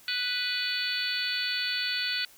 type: harmonic tone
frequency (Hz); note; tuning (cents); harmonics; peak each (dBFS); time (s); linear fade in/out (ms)
494.3; B4; +1; 3 / 4 / 5 / 6 / 7 / 8 / 9; -34 / -38 / -35 / -37 / -36 / -38 / -32; 0.08-2.25; 2
effects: white hiss -55 dBFS RMS until 2.37 s